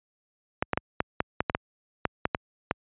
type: clicks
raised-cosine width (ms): 0.5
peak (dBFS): -8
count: 12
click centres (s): 0.625 / 0.733 / 0.775 / 1.004 / 1.204 / 1.405 / 1.498 / 1.549 / 2.053 / 2.254 / 2.348 / 2.711
effects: high-pass 60 Hz 12 dB/octave + resampled to 8000 Hz